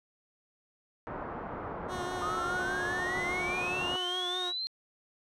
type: low-pass noise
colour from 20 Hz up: white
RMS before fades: -39 dBFS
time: 1.07-3.96 s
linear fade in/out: 0 ms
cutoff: 1200 Hz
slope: 24 dB/octave
type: tone with vibrato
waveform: 15% pulse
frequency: 361.5 Hz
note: F#4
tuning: 40 cents flat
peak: -29 dBFS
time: 1.88-4.53 s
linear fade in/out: 50 ms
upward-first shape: triangle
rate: 4.9 Hz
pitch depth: 31 cents each way
type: exponential sweep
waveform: sine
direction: up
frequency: 1219 to 4221 Hz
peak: -32 dBFS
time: 2.22-4.67 s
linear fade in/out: 0 ms
effects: low-pass 9000 Hz 12 dB/octave